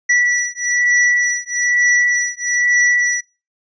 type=beating tone pair; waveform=square; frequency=1952 / 1953.1 Hz; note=B6 / B6; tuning=-21 / -20 cents; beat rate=1.1 Hz; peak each=-17 dBFS; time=0.09-3.21 s; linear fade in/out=10 ms; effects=noise-tail reverb RT60 0.3 s tail -24 dB re dry + resampled to 16000 Hz